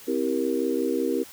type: chord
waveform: sine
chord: C dominant seventh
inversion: none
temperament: just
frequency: 261.6 / 327 / 392.4 / 470.9 Hz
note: C4 / E4 / G4 / Bb4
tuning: 0 / -14 / +2 / +18 cents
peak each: -28 dBFS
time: 0.07-1.24 s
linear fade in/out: 20 ms
effects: white hiss -46 dBFS RMS until 1.32 s